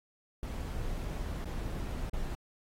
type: noise with dropouts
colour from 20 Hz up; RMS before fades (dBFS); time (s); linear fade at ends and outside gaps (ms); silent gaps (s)
brown; -36; 0.43-2.35; 1; 1.445-1.455 / 2.097-2.134
effects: AAC 48 kbps